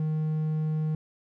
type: tone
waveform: triangle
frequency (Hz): 155.56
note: D#3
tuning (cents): 0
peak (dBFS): -23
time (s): 0-0.95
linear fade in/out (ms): 2
effects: none